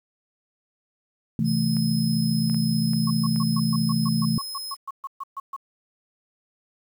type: chord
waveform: sine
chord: A minor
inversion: first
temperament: equal with one note detuned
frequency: 132.64 / 164.81 / 220 Hz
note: C3 / E3 / A3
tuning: +24 / 0 / 0 cents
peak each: -27 / -24 / -23 dBFS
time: 1.39-4.38 s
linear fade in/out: 2 ms
type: tone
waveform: sawtooth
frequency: 5130 Hz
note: E8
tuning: 48 cents flat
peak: -29 dBFS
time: 1.44-4.77 s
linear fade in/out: 50 ms
type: clicks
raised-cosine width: 0.5 ms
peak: -27 dBFS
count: 5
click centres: 1.768 / 2.498 / 2.545 / 2.934 / 3.361 s
type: tone bursts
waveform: sine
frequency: 1096 Hz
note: C#6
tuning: 20 cents flat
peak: -29 dBFS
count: 16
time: 3.07-5.564 s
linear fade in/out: 5 ms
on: 34 ms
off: 130 ms
effects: 9-bit